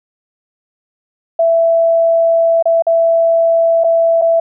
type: tone with dropouts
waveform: sine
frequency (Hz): 664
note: E5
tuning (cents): +12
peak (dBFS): -8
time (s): 1.39-4.4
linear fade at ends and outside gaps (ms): 5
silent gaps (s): 2.626-2.655 / 2.823-2.867 / 3.838-3.843 / 4.215-4.219
effects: none